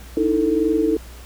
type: tone cluster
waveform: sine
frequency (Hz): 302.1 / 324.3 / 444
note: D4 / E4 / A4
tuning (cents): +49 / -28 / +16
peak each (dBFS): -22 / -19 / -20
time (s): 0.17-0.97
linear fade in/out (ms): 2
effects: added 60 Hz sine -37 dBFS peak until 1.25 s + pink hiss -44 dBFS RMS until 1.25 s